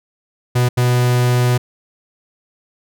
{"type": "tone bursts at uneven times", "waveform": "45% pulse", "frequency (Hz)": 123.47, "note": "B2", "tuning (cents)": 0, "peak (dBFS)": -12, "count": 2, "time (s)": [[0.55, 0.69], [0.77, 1.58]], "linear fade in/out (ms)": 10, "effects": []}